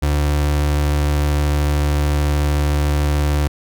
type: tone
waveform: 35% pulse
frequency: 73.42 Hz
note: D2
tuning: in tune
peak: -13 dBFS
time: 0.02-3.48 s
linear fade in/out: 10 ms
effects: none